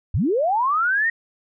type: linear sweep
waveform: sine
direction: up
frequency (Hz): 61.8 to 1891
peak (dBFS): -17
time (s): 0.14-1.1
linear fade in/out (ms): 5
effects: none